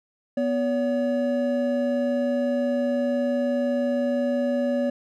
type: tone pair together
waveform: triangle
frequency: 246.2 / 568 Hz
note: B3 / C#5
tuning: -5 / +42 cents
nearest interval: octave + major second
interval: 1447 cents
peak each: -22 dBFS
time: 0.37-4.9 s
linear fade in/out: 5 ms
effects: none